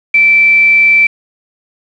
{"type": "tone with quantisation", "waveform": "sine", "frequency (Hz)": 2331, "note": "D7", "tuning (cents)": -14, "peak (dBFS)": -4, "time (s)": [0.14, 1.07], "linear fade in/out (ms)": 5, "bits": 4, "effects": ["low-pass 4000 Hz 12 dB/octave"]}